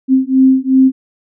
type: beating tone pair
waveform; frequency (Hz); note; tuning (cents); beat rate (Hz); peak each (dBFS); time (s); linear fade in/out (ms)
sine; 261.6 / 264.3; C4 / C4; 0 / +18; 2.7; -10; 0.08-0.92; 50
effects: none